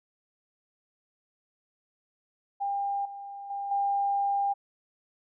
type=tone with level steps; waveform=sine; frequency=800 Hz; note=G5; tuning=35 cents sharp; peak=-27 / -38 / -31 / -24 dBFS; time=2.6-4.54 s; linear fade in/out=20 ms; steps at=3.05 / 3.5 / 3.71 s; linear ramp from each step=5 ms; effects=none